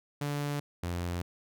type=tone pair in turn; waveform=sawtooth; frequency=144.9 / 87.31 Hz; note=D3 / F2; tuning=-23 / 0 cents; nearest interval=major sixth; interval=877 cents; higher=first; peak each=-27 / -28 dBFS; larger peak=first; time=0.21-0.6 / 0.83-1.22 s; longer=neither; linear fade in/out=5 ms; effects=none